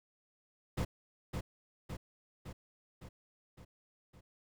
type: noise with echo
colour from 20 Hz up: brown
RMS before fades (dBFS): -34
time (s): 0.77-0.85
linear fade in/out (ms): 10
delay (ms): 560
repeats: 6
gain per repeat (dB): -4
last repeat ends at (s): 4.21
effects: none

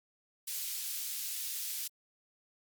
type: high-pass noise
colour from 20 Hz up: white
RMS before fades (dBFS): -38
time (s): 0.47-1.88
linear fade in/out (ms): 10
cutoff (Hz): 3300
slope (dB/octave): 12
effects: Opus 48 kbps

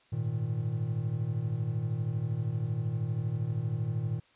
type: chord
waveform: triangle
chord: Ab suspended second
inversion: none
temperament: equal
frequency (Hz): 103.83 / 116.54 / 155.56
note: Ab2 / Bb2 / Eb3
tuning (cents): 0 / 0 / 0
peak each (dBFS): -34 / -29 / -33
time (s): 0.12-4.2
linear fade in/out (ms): 10
effects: white hiss -64 dBFS RMS until 4.35 s + resampled to 8000 Hz

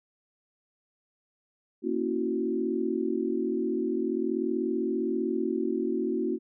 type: chord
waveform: sine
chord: F# dominant seventh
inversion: first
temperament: equal with one note detuned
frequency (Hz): 233.1 / 274.3 / 329.6 / 370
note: A#3 / C#4 / E4 / F#4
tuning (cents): 0 / -18 / 0 / 0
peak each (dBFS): -32 / -33 / -31 / -30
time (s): 1.82-6.39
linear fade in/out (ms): 50
effects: none

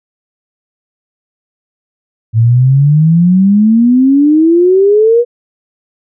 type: exponential sweep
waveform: sine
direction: up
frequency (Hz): 110 to 487.2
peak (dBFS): -4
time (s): 2.33-5.25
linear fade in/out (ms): 50
effects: none

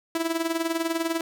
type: tone with tremolo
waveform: sawtooth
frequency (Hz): 329.6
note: E4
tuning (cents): 0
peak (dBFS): -18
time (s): 0.15-1.21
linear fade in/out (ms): 2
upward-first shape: sine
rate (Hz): 20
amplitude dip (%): 70
effects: none

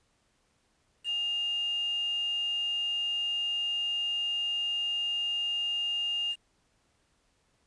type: tone with quantisation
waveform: sine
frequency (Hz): 2820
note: F7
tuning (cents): +16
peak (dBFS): -28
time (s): 1.04-6.36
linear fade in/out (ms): 50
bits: 8
effects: pink hiss -71 dBFS RMS until 7.66 s + resampled to 22050 Hz

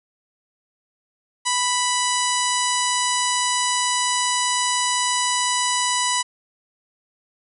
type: harmonic tone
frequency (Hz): 987.8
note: B5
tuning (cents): 0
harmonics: 1 / 2 / 3 / 4 / 5 / 6 / 7 / 8 / 9 / 10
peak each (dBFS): -23 / -28 / -28 / -29 / -31 / -30 / -30 / -29 / -30 / -34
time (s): 1.45-6.23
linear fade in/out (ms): 20
effects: none

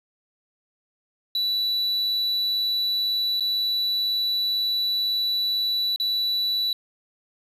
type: tone with dropouts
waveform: triangle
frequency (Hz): 3951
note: B7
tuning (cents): 0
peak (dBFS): -20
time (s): 1.35-6.73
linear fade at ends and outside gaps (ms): 2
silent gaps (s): 3.398-3.406 / 5.961-5.999
effects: resampled to 32000 Hz + 9-bit

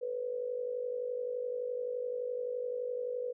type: tone with amplitude modulation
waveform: sine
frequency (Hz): 493.9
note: B4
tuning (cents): 0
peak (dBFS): -30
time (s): 0.01-3.33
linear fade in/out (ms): 20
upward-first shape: sine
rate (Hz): 51.7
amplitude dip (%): 70
effects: none

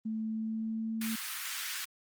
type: tone with pitch glide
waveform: sine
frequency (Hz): 220 to 223.3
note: A3 to A3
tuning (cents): 0 to +26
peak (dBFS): -32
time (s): 0.05-1.16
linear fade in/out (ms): 10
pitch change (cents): +26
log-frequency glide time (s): 0.27-0.96
type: high-pass noise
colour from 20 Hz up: pink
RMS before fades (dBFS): -38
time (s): 1.01-1.85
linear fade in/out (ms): 5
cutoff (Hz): 1400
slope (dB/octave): 24
effects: Opus 24 kbps

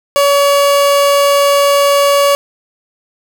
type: tone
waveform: 30% pulse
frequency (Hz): 566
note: C#5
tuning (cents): +36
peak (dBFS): -5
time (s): 0.16-2.35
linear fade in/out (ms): 0
effects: none

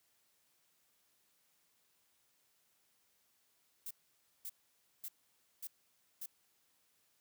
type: noise bursts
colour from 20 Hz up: violet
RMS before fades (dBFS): -44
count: 5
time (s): 3.86-6.26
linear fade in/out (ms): 5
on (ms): 48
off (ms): 540
effects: white hiss -75 dBFS RMS until 7.2 s + high-pass 60 Hz 12 dB/octave

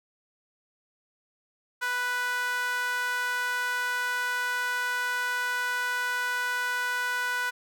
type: tone with high-pass filter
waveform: sawtooth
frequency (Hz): 493.9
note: B4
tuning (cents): 0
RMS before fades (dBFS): -29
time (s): 1.81-7.51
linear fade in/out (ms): 20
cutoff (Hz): 1300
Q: 8.3
effects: none

